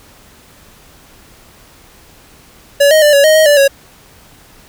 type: tone with pitch steps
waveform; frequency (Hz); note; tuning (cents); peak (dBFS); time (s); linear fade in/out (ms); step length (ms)
square; 568 / 625 / 592 / 563 / 624 / 629 / 583 / 553; C#5 / D#5 / D5 / C#5 / D#5 / D#5 / D5 / C#5; +42 / +8 / +14 / +27 / +5 / +19 / -13 / -4; -6; 2.8-3.68; 10; 110
effects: pink hiss -43 dBFS RMS until 4.68 s